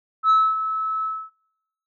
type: tone with ADSR envelope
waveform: sine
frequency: 1300 Hz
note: E6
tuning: 24 cents flat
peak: -10 dBFS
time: 0.23-1.3 s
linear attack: 69 ms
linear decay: 250 ms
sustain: -12 dB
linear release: 260 ms
effects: noise-tail reverb RT60 0.8 s tail -23 dB re dry + tanh soft clip ceiling -11 dBFS